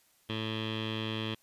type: tone with low-pass filter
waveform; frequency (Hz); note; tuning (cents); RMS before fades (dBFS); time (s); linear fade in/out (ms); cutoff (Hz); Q
15% pulse; 110; A2; 0; -35; 0.29-1.35; 10; 3200; 7
effects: white hiss -67 dBFS RMS until 1.42 s + resampled to 32000 Hz